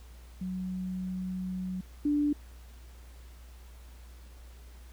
sine tone pair in turn, 185 / 293.1 Hz, F#3 / D4, 0 / -3 cents, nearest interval minor sixth, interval 797 cents, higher second, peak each -32 / -24 dBFS, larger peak second, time 0.41-1.81 / 2.05-2.33 s, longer first, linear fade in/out 5 ms, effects added 60 Hz sine -47 dBFS peak until 4.92 s + pink hiss -59 dBFS RMS until 4.92 s

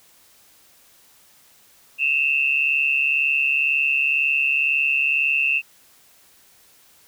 sine tone pair together, 2589 / 2731 Hz, E7 / F7, -32 / -39 cents, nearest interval minor second, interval 93 cents, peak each -20 dBFS, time 1.98-5.62 s, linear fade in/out 50 ms, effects white hiss -54 dBFS RMS until 7.07 s

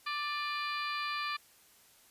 harmonic tone with a mistuned harmonic, 587.3 Hz, D5, in tune, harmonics 2 / 3 / 4 / 5 / 6 / 7 / 8, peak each -36 / -41 / -40 / -47 / -46 / -45 / -46 dBFS, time 0.06-1.37 s, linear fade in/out 10 ms, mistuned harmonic 4, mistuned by +39 cents, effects white hiss -62 dBFS RMS until 2.1 s + resampled to 32000 Hz

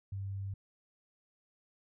sine tone, 98 Hz, G2, in tune, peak -36 dBFS, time 0.12-0.54 s, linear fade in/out 5 ms, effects none

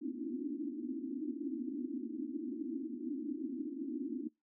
white band-pass noise, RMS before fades -40 dBFS, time 0.01-4.29 s, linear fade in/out 20 ms, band 240 to 330 Hz, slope 96 dB/octave, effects noise-tail reverb RT60 0.2 s tail -25 dB re dry

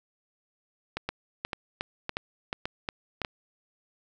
two click trains, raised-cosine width 0.3 ms, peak -14 / -15 dBFS, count 7 / 5, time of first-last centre 1.09-3.248 / 0.97-3.217 s, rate 2.78 / 1.78 Hz, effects none

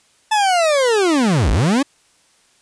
40% pulse linear two-way sweep, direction down then up, 880 to 45 to 293.4 Hz, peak -12 dBFS, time 0.31-1.83 s, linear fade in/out 10 ms, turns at 1.51 s, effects white hiss -56 dBFS RMS until 2.61 s + resampled to 22050 Hz

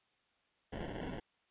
white noise with sample-and-hold, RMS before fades -42 dBFS, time 0.72-1.2 s, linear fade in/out 10 ms, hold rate 1225 Hz, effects white hiss -75 dBFS RMS until 1.5 s + resampled to 8000 Hz

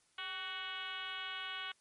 sine tone with frequency modulation, 2217 Hz, C#7, in tune, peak -39 dBFS, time 0.18-1.72 s, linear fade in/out 5 ms, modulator 362 Hz, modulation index 3.3, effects white hiss -72 dBFS RMS until 1.8 s + MP3 48 kbps

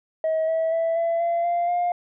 sine tone with pitch steps, 638 / 648.8 / 659.7 / 670.9 / 682.2 / 693.7 / 705.5 Hz, D#5 / E5 / E5 / E5 / F5 / F5 / F5, +43 / -28 / +1 / +30 / -41 / -12 / +17 cents, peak -18 dBFS, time 0.24-1.92 s, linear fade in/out 2 ms, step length 240 ms, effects tanh soft clip ceiling -18 dBFS

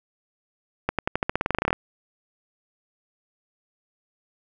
accelerating click train, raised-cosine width 0.5 ms, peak -7 dBFS, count 17, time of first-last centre 0.89-1.729 s, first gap 97 ms, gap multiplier 0.91, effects none

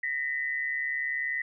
sine tone pair together, 1850 / 1990.2 Hz, A#6 / B6, -14 / +13 cents, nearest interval minor second, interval 127 cents, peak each -32 / -30 dBFS, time 0.03-1.42 s, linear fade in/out 5 ms, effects none

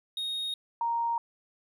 triangle / sine tone pair in turn, 3729 / 932.2 Hz, A#7 / A#5, 0 / 0 cents, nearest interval 2 octaves, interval 2400 cents, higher first, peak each -29 / -26 dBFS, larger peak second, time 0.17-0.54 / 0.81-1.18 s, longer neither, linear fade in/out 2 ms, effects none

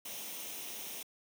white noise with comb filter, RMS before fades -43 dBFS, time 0.05-1.03 s, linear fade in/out 5 ms, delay 0.33 ms, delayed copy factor +0.55, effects high-pass 200 Hz 12 dB/octave

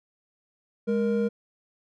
triangle tone pair together, 207.6 / 469 Hz, G#3 / A#4, 0 / +11 cents, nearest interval octave + major second, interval 1411 cents, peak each -23 dBFS, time 0.87-1.29 s, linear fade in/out 20 ms, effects none

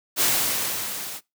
white noise with level ramp, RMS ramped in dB -19 to -35 dBFS, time 0.16-1.21 s, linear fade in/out 50 ms, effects noise-tail reverb RT60 0.2 s tail -22 dB re dry + high-pass 100 Hz 12 dB/octave

